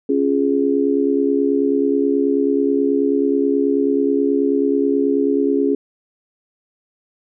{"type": "chord", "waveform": "sine", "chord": "Db major", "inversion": "none", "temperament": "just", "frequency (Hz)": [277.2, 346.5, 415.8], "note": ["Db4", "F4", "Ab4"], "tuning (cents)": [0, -14, 2], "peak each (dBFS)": [-17, -22, -18], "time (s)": [0.09, 5.75], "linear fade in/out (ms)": 5, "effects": []}